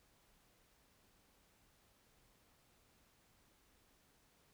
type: silence
effects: pink hiss -72 dBFS RMS until 4.53 s